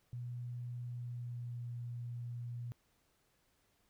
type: tone with pitch glide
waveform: sine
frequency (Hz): 121.7 to 120.02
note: B2 to B2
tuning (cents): -25 to -49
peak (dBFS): -40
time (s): 0.13-2.72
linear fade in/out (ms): 0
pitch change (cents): -24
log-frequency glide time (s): 0.85-1.73
effects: pink hiss -75 dBFS RMS until 3.89 s